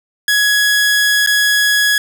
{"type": "tone with dropouts", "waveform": "sawtooth", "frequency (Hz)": 1675, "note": "G#6", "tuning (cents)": 14, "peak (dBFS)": -7, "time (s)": [0.28, 1.98], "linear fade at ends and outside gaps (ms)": 2, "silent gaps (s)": [1.263, 1.272], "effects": ["7-bit"]}